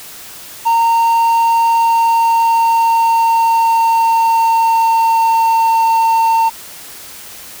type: tone with pitch glide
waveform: triangle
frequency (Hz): 920 to 906.8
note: A#5 to A#5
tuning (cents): -23 to -48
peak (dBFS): -7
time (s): 0.65-6.5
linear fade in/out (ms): 20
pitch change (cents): -25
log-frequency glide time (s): 1.62-5.72
effects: white hiss -33 dBFS RMS until 7.6 s